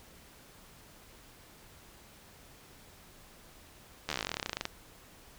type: slowing click train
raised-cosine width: 0.2 ms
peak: -15 dBFS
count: 24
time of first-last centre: 4.09-4.654 s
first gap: 12 ms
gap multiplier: 1.06
effects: pink hiss -56 dBFS RMS until 5.38 s